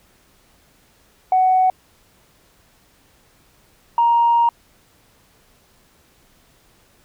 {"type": "tone pair in turn", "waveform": "sine", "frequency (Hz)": [746, 937.7], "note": ["F#5", "A#5"], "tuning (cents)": [14, 10], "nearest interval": "major third", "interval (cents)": 396, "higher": "second", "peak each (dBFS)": -11, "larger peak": "neither", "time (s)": [[1.32, 1.7], [3.98, 4.49]], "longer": "second", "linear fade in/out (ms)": 2, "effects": ["tanh soft clip ceiling -7 dBFS", "pink hiss -56 dBFS RMS until 7.04 s"]}